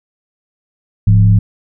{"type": "tone with frequency modulation", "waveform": "sine", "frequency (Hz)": 105.1, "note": "G#2", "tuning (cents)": 21, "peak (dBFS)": -5, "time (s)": [1.07, 1.39], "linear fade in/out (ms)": 5, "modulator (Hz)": 69.4, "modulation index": 0.63, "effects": []}